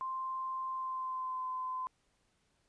sine tone with pitch glide, 1046.5 to 1026.1 Hz, C6 to C6, 0 to -34 cents, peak -35 dBFS, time 0.01-1.87 s, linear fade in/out 0 ms, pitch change -34 cents, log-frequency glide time 0.7-1.47 s, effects pink hiss -75 dBFS RMS until 2.68 s + resampled to 22050 Hz

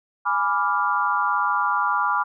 sine chord, G# diminished seventh, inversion none, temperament equal, 830.6 / 987.8 / 1174.7 / 1396.9 Hz, G#5 / B5 / D6 / F6, 0 / 0 / 0 / 0 cents, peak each -27 / -24 / -23 / -25 dBFS, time 0.25-2.24 s, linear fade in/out 20 ms, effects none

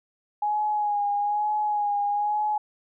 sine tone with vibrato, 830.6 Hz, G#5, in tune, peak -22 dBFS, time 0.42-2.58 s, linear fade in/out 5 ms, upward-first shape sine, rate 1.1 Hz, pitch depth 32 cents each way, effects none

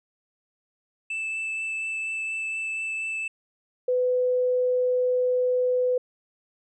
triangle tone with vibrato, 2637 Hz, E7, in tune, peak -26 dBFS, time 1.1-3.28 s, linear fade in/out 5 ms, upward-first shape triangle, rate 4.2 Hz, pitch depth 8 cents each way
sine tone, 501 Hz, B4, 25 cents sharp, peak -20 dBFS, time 3.88-5.98 s, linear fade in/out 5 ms
effects resampled to 24000 Hz

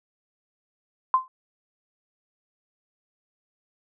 sine tone with exponential decay, 1038 Hz, C6, 14 cents flat, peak -12 dBFS, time 1.14-1.28 s, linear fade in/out 1 ms, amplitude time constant 29 ms, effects none

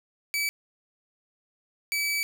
sawtooth tone bursts at uneven times, 2296 Hz, D7, 40 cents flat, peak -22 dBFS, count 2, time 0.34-0.49 / 1.92-2.23 s, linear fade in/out 0 ms, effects 9-bit

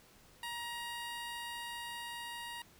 15% pulse tone with level ramp, 945 Hz, A#5, 23 cents sharp, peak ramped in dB -33 to -36 dBFS, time 0.43-2.62 s, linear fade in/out 2 ms, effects pink hiss -62 dBFS RMS until 2.79 s

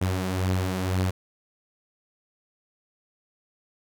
sawtooth beating tone pair, 92.6 / 94.6 Hz, F#2 / F#2, +2 / +39 cents, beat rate 2 Hz, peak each -21 / -26 dBFS, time 0.01-1.11 s, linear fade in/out 10 ms, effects none

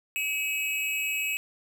square tone with amplitude modulation, 2577 Hz, E7, 40 cents flat, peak -24 dBFS, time 0.16-1.37 s, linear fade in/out 0 ms, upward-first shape sine, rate 291 Hz, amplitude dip 80%, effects none

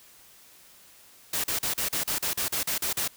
white noise bursts, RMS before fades -28 dBFS, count 12, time 1.33-3.079 s, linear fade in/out 5 ms, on 110 ms, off 39 ms, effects white hiss -54 dBFS RMS until 3.16 s

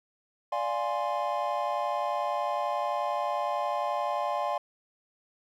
triangle chord, D half-diminished seventh, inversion none, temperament equal, 587.3 / 698.5 / 830.6 / 1046.5 Hz, D5 / F5 / Ab5 / C6, 0 / 0 / 0 / 0 cents, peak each -31 dBFS, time 0.52-4.58 s, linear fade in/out 5 ms, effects none

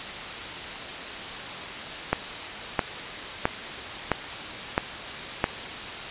click train, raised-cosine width 0.5 ms, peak -5 dBFS, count 6, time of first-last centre 2.13-5.441 s, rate 1.51 Hz, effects white hiss -34 dBFS RMS until 6.1 s + resampled to 8000 Hz

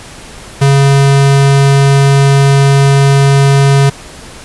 square tone, 138.59 Hz, C#3, in tune, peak -5 dBFS, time 0.61-3.9 s, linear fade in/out 10 ms, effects pink hiss -31 dBFS RMS until 4.44 s + resampled to 24000 Hz

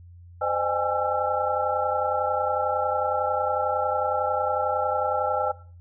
sine tone cluster, 514 / 608 / 803 / 834 / 1343 Hz, C5 / D#5 / G5 / G#5 / E6, -31 / -40 / +41 / +7 / +32 cents, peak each -29 dBFS, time 0.41-5.52 s, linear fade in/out 10 ms, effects noise-tail reverb RT60 0.4 s tail -17 dB re dry + added 87 Hz sine -44 dBFS peak until 5.8 s

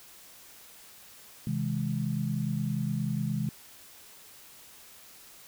sine chord, C augmented, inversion none, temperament equal with one note detuned, 130.81 / 160.68 / 207.7 Hz, C3 / E3 / G#3, 0 / -44 / 0 cents, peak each -32 dBFS, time 1.47-3.49 s, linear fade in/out 2 ms, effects white hiss -52 dBFS RMS until 5.47 s

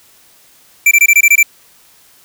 square tone bursts, 2343 Hz, D7, 5 cents flat, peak -5 dBFS, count 8, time 0.86-1.43 s, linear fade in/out 5 ms, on 52 ms, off 22 ms, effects white hiss -47 dBFS RMS until 2.24 s

